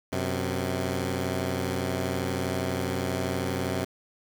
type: tone pair together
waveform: 10% pulse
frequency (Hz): 92.45 / 129.1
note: F#2 / C3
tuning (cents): -1 / -23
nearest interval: tritone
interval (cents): 578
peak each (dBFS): -21 / -23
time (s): 0.12-3.85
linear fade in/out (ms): 10
effects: 7-bit